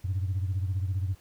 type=beating tone pair; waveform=sine; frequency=92.5 / 107.5 Hz; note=F#2 / A2; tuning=0 / -40 cents; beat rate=15 Hz; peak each=-26 / -32 dBFS; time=0.04-1.15 s; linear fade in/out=10 ms; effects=tanh soft clip ceiling -22 dBFS + pink hiss -60 dBFS RMS until 1.2 s